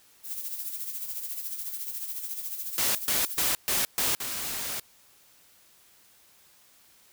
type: noise with tremolo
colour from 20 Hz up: violet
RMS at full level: -33 dBFS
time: 0.23-3.53 s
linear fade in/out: 50 ms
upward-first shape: sine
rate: 14 Hz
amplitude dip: 55%
type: noise bursts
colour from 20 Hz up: white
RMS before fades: -26 dBFS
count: 5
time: 2.78-4.15 s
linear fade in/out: 0 ms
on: 170 ms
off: 130 ms
type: noise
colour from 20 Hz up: white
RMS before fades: -33 dBFS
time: 4.2-4.8 s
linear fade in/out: 5 ms
effects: white hiss -59 dBFS RMS until 7.12 s